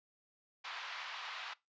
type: band-pass noise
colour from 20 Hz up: pink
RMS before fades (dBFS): -45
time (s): 0.64-1.54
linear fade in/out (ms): 10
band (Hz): 910 to 4200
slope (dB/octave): 24
effects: noise-tail reverb RT60 0.2 s tail -20 dB re dry + resampled to 16000 Hz